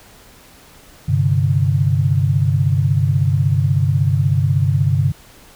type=chord; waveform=sine; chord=G suspended fourth; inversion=none; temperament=just; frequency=98 / 130.67 / 147 Hz; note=G2 / C3 / D3; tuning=0 / -2 / +2 cents; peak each=-17 dBFS; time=1.08-5.12 s; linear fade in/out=10 ms; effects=pink hiss -45 dBFS RMS until 5.55 s